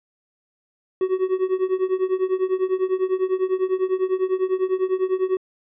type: tone with tremolo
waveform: triangle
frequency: 374.5 Hz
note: F#4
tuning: 21 cents sharp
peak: -13 dBFS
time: 1.01-5.37 s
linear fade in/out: 2 ms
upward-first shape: triangle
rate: 10 Hz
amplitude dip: 95%
effects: resampled to 8000 Hz